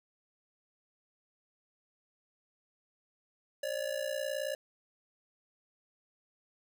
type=ring-modulated tone; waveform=square; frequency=571 Hz; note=D5; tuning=49 cents flat; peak=-31 dBFS; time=3.63-4.55 s; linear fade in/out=2 ms; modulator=29.5 Hz; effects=none